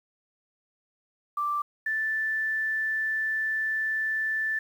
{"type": "tone pair in turn", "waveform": "sine", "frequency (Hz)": [1174.7, 1760.1], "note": ["D6", "A6"], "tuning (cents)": [0, 0], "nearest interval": "perfect fifth", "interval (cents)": 700, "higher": "second", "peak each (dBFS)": -25, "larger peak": "neither", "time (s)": [[1.37, 1.62], [1.86, 4.59]], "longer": "second", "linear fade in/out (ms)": 5, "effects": ["9-bit"]}